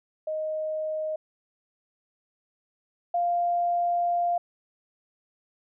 sine tone pair in turn, 623 / 697.4 Hz, D#5 / F5, +2 / -3 cents, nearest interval major second, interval 195 cents, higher second, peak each -27 / -22 dBFS, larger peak second, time 0.27-1.16 / 3.14-4.38 s, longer second, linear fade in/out 5 ms, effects none

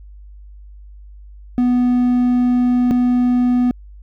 triangle tone pair in turn, 246.9 / 246.9 Hz, B3 / B3, 0 / 0 cents, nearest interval unison, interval 0 cents, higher neither, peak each -10 dBFS, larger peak neither, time 1.58-2.91 / 2.91-3.71 s, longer first, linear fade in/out 0 ms, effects added 50 Hz sine -36 dBFS peak until 4.02 s

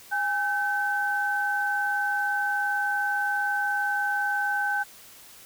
sine tone pair together, 818 / 1535.3 Hz, G#5 / G6, -26 / -36 cents, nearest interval major seventh, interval 1090 cents, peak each -28 / -25 dBFS, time 0.11-4.84 s, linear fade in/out 20 ms, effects white hiss -49 dBFS RMS until 5.45 s

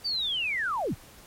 sine linear sweep, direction down, 4703 to 44.1 Hz, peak -26 dBFS, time 0.04-0.95 s, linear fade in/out 20 ms, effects pink hiss -51 dBFS RMS until 1.26 s + MP3 64 kbps

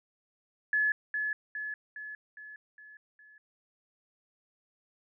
sine tone with echo, 1710 Hz, A6, 50 cents flat, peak -24 dBFS, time 0.73-0.92 s, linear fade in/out 2 ms, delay 410 ms, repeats 6, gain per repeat -5 dB, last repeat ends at 3.38 s, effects none

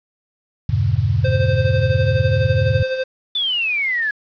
sine chord, E diminished seventh, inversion none, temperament just, 82.41 / 98.89 / 118.67 / 142.4 Hz, E2 / G2 / Bb2 / Db3, 0 / +16 / +31 / +47 cents, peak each -23 / -18 / -19 / -22 dBFS, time 0.69-2.83 s, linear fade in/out 5 ms
square tone with tremolo, 521 Hz, C5, 7 cents flat, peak -18 dBFS, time 1.24-3.04 s, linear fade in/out 10 ms, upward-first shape sine, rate 12 Hz, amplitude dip 50%
sine exponential sweep, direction down, 3549 to 1663 Hz, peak -17 dBFS, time 3.35-4.11 s, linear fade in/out 5 ms
effects resampled to 11025 Hz + 7-bit

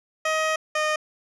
15% pulse tone pair in turn, 630 / 614.2 Hz, D#5 / D#5, +21 / -23 cents, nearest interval unison, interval 44 cents, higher first, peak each -15 dBFS, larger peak neither, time 0.25-0.56 / 0.75-0.96 s, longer first, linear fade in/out 5 ms, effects low-pass 7000 Hz 12 dB/octave

